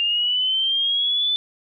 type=linear sweep; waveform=sine; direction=up; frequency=2794 to 3520 Hz; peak=-18 dBFS; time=0-1.36 s; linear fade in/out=0 ms; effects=none